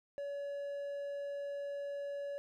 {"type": "tone with hard clipping", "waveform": "triangle", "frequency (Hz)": 567, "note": "C#5", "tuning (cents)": 39, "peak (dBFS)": -39, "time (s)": [0.18, 2.38], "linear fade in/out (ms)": 0, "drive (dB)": 6, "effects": []}